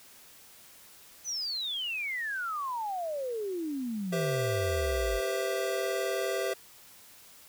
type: exponential sweep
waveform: sine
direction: down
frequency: 6210 to 46.25 Hz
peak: -31 dBFS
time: 1.24-5.21 s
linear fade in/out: 50 ms
type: chord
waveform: square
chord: C major seventh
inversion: second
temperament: equal with one note detuned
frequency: 392 / 483.7 / 523.3 / 659.3 Hz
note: G4 / B4 / C5 / E5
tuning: 0 / -36 / 0 / 0 cents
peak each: -34 / -39 / -35 / -35 dBFS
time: 4.12-6.54 s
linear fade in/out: 10 ms
effects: white hiss -54 dBFS RMS until 7.48 s